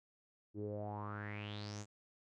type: tone with low-pass filter sweep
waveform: sawtooth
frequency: 103.83 Hz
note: G#2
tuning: in tune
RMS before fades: -44 dBFS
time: 0.54-1.86 s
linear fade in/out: 50 ms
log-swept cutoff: 330 to 7500 Hz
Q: 6.8
effects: none